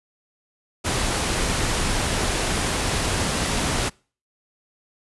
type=noise; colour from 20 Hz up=pink; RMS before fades=-23 dBFS; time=0.84-3.9 s; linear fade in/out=20 ms; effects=noise-tail reverb RT60 0.4 s tail -26 dB re dry + resampled to 24000 Hz